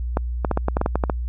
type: clicks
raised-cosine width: 1 ms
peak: -6 dBFS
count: 11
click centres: 0.171 / 0.448 / 0.513 / 0.574 / 0.684 / 0.769 / 0.814 / 0.861 / 0.956 / 1.038 / 1.098 s
effects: added 60 Hz sine -23 dBFS peak until 1.28 s